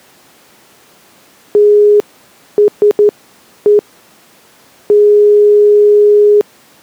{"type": "tone bursts at uneven times", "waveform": "sine", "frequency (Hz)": 415.3, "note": "G#4", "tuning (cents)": 0, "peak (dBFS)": -3, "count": 6, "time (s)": [[1.55, 2], [2.58, 2.68], [2.82, 2.91], [2.99, 3.09], [3.66, 3.79], [4.9, 6.41]], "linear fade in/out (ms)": 0, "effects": ["pink hiss -44 dBFS RMS until 6.82 s", "high-pass 200 Hz 12 dB/octave"]}